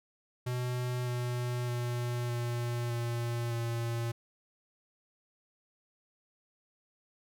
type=tone with pitch steps; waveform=square; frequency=124.2 / 122.7 / 121.22 / 119.76 / 118.32 / 116.89 Hz; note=B2 / B2 / B2 / A#2 / A#2 / A#2; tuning=+10 / -11 / -32 / +47 / +26 / +5 cents; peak=-32 dBFS; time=0.46-4.12 s; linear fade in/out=10 ms; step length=610 ms; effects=none